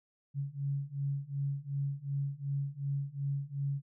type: beating tone pair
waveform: sine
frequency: 138.59 / 141.29 Hz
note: C#3 / C#3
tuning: 0 / +33 cents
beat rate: 2.7 Hz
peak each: -36 / -35 dBFS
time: 0.34-3.82 s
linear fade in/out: 50 ms
effects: none